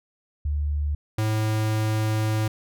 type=tone pair in turn; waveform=sine / square; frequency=73.42 / 108.7 Hz; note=D2 / A2; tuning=0 / -21 cents; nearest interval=perfect fifth; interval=679 cents; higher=second; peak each=-22 dBFS; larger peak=neither; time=0.45-0.95 / 1.18-2.48 s; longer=second; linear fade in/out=5 ms; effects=none